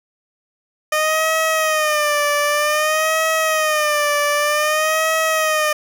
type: tone with vibrato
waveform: 15% pulse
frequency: 611 Hz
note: D#5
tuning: 32 cents flat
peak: -9 dBFS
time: 0.92-5.73 s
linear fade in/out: 5 ms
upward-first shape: sine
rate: 0.53 Hz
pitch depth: 79 cents each way
effects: none